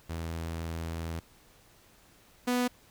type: tone pair in turn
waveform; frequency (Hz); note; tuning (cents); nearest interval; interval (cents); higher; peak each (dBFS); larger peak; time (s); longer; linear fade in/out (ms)
sawtooth; 82.41 / 247; E2 / B3; 0 / 0; octave + perfect fifth; 1900; second; -30 / -22; second; 0.09-1.2 / 2.47-2.68; first; 10
effects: pink hiss -60 dBFS RMS until 2.9 s